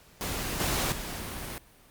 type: noise with level steps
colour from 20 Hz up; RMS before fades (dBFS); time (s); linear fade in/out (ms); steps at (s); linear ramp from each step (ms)
pink; -33 / -28 / -37; 0.21-1.58; 0; 0.6 / 0.92; 2
effects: pink hiss -57 dBFS RMS until 1.9 s + Opus 48 kbps